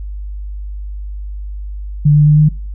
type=tone with pitch steps; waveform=sine; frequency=147.5 / 149.04 / 150.6 / 152.17 Hz; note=D3 / D3 / D3 / D#3; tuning=+8 / +26 / +44 / -38 cents; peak=-5 dBFS; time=2.05-2.49 s; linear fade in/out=10 ms; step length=110 ms; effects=noise-tail reverb RT60 0.4 s tail -24 dB re dry + added 50 Hz sine -22 dBFS peak until 2.74 s